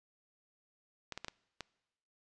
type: clicks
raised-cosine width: 0.2 ms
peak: -23 dBFS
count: 5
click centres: 1.123 / 1.176 / 1.246 / 1.283 / 1.607 s
effects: noise-tail reverb RT60 1.0 s tail -24 dB re dry + resampled to 22050 Hz